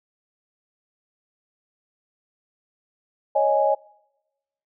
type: chord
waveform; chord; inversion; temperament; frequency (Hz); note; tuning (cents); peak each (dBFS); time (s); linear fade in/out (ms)
sine; C# suspended second; none; equal; 554.4 / 622.3 / 830.6; C#5 / D#5 / G#5; 0 / 0 / 0; -21; 3.35-3.75; 10
effects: noise-tail reverb RT60 1.0 s tail -26 dB re dry